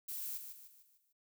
violet noise with echo, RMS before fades -42 dBFS, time 0.08-0.38 s, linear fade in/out 10 ms, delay 150 ms, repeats 5, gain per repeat -7 dB, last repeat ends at 1.13 s, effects none

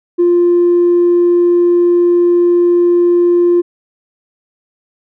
triangle tone with tanh clipping, 349.2 Hz, F4, in tune, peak -7 dBFS, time 0.18-3.62 s, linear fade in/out 20 ms, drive 5 dB, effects none

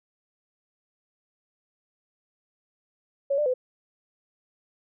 sine tone with pitch steps, 556 / 595 / 507 Hz, C#5 / D5 / B4, +5 / +22 / +45 cents, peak -21 dBFS, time 3.3-3.54 s, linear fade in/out 10 ms, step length 80 ms, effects none

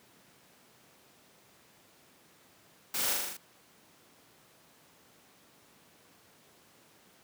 white noise with echo, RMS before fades -33 dBFS, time 2.94-3.13 s, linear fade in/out 5 ms, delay 40 ms, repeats 6, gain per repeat -2 dB, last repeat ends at 3.37 s, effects pink hiss -61 dBFS RMS until 7.23 s + high-pass 150 Hz 12 dB/octave

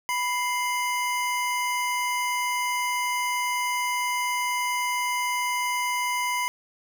square tone pair together, 987.8 / 2093 Hz, B5 / C7, 0 / 0 cents, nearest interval octave + minor second, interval 1300 cents, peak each -27 / -29 dBFS, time 0.09-6.48 s, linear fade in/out 0 ms, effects none

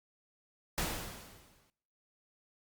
pink noise with exponential decay, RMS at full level -32 dBFS, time 0.78-1.7 s, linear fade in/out 0 ms, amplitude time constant 200 ms, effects noise-tail reverb RT60 1.0 s tail -26 dB re dry + Opus 48 kbps

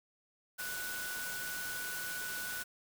sine tone in noise, 1480 Hz, F#6, in tune, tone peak -40 dBFS, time 0.58-2.64 s, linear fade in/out 20 ms, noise white, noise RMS -42 dBFS, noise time 0.58-2.64 s, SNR -1 dB, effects none

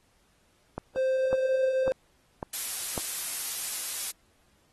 click train, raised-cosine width 1 ms, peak -18 dBFS, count 5, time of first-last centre 0.78-2.978 s, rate 1.82 Hz
triangle tone, 523.3 Hz, C5, in tune, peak -21 dBFS, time 0.96-1.92 s, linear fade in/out 0 ms
blue noise, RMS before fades -31 dBFS, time 2.53-4.11 s, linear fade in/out 5 ms
effects pink hiss -67 dBFS RMS until 4.72 s + AAC 32 kbps

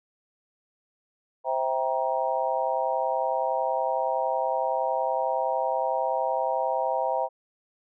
sine chord, C dominant seventh, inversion none, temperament just, 523.3 / 654.1 / 784.9 / 941.9 Hz, C5 / E5 / G5 / Bb5, 0 / -14 / +2 / +18 cents, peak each -29 dBFS, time 1.44-7.29 s, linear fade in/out 50 ms, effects none

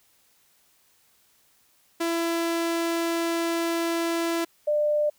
sawtooth / sine tone pair in turn, 334.9 / 596.7 Hz, E4 / D5, +27 / +27 cents, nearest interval minor seventh, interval 1000 cents, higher second, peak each -20 dBFS, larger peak neither, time 2-4.45 / 4.67-5.1 s, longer first, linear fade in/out 10 ms, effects white hiss -63 dBFS RMS until 5.18 s

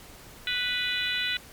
harmonic tone, 493.9 Hz, B4, in tune, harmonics 3 / 4 / 5 / 6 / 7 / 8, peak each -33 / -33 / -33 / -33 / -33 / -33 dBFS, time 0.47-1.37 s, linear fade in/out 2 ms, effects pink hiss -48 dBFS RMS until 1.52 s + MP3 96 kbps

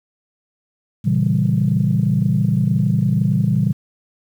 sine chord, A# diminished seventh, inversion none, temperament equal, 116.54 / 138.59 / 164.81 / 196 Hz, A#2 / C#3 / E3 / G3, 0 / 0 / 0 / 0 cents, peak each -19 dBFS, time 1.04-3.73 s, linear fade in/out 20 ms, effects tanh soft clip ceiling -5 dBFS + 8-bit

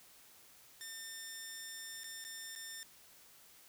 10% pulse tone with dropouts, 1800 Hz, A6, 39 cents sharp, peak -36 dBFS, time 0.81-2.83 s, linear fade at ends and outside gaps 0 ms, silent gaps 2.034-2.042 / 2.241-2.249 / 2.552-2.56 s, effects white hiss -61 dBFS RMS until 3.68 s

